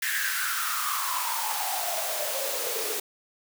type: noise with high-pass filter sweep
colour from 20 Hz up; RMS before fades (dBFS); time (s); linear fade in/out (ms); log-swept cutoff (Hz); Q
white; -29; 0.02-3; 5; 1800 to 410; 8.3
effects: none